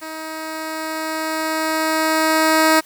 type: tone with level ramp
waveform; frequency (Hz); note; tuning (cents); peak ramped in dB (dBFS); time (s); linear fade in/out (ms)
10% pulse; 316.6; D#4; +30; -21 to -3; 0.01-2.81; 20
effects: white hiss -47 dBFS RMS until 2.85 s